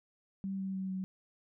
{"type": "tone with pitch steps", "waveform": "sine", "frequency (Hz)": [193.8, 191.91, 190.03, 188.17], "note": ["G3", "G3", "F#3", "F#3"], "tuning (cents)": [-20, -36, 46, 29], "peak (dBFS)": -34, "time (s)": [0.44, 1.04], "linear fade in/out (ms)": 0, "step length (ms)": 150, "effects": []}